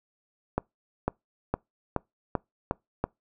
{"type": "accelerating click train", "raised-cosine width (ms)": 1, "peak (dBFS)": -11, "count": 7, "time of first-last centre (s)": [0.58, 3.04], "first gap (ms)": 500, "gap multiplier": 0.92, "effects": ["noise-tail reverb RT60 0.2 s tail -26 dB re dry"]}